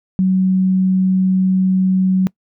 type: tone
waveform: sine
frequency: 187.4 Hz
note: F#3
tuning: 22 cents sharp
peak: -11 dBFS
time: 0.19-2.27 s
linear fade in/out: 0 ms
effects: noise-tail reverb RT60 0.1 s tail -24 dB re dry